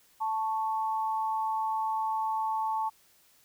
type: tone pair together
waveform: sine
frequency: 880 / 1107.6 Hz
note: A5 / C#6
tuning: 0 / -2 cents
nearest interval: major third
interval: 398 cents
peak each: -28 / -35 dBFS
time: 0.2-2.9 s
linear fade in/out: 20 ms
effects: white hiss -63 dBFS RMS until 3.44 s